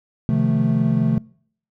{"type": "chord", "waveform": "triangle", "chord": "F dominant seventh", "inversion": "second", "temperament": "equal", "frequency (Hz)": [130.81, 155.56, 174.61, 220], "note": ["C3", "Eb3", "F3", "A3"], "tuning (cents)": [0, 0, 0, 0], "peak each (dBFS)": [-19, -20, -22, -18], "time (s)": [0.29, 1.18], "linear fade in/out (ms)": 0, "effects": ["noise-tail reverb RT60 0.6 s tail -25 dB re dry"]}